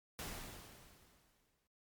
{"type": "noise with exponential decay", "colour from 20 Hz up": "pink", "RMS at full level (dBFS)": -43, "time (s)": [0.19, 1.67], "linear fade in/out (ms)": 0, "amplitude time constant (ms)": 320, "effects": ["noise-tail reverb RT60 0.2 s tail -22 dB re dry", "MP3 96 kbps"]}